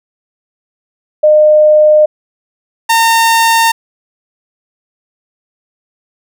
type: tone pair in turn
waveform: sine / sawtooth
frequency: 609 / 912.5 Hz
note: D#5 / A#5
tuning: -37 / -37 cents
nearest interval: perfect fifth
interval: 700 cents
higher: second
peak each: -3 dBFS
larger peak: neither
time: 1.23-2.06 / 2.89-3.72 s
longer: neither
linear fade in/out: 10 ms
effects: none